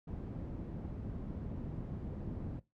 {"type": "low-pass noise", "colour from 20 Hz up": "white", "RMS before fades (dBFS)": -42, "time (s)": [0.07, 2.6], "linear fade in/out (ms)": 10, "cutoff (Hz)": 190, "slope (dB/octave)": 12, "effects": ["noise-tail reverb RT60 0.2 s tail -18 dB re dry"]}